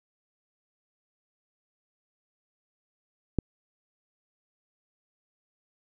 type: click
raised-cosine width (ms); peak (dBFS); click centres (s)
3; -11; 3.387
effects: none